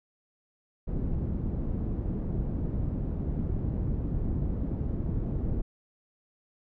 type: low-pass noise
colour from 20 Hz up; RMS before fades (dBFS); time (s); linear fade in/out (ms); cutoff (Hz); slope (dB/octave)
pink; -30; 0.87-5.62; 10; 250; 12
effects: none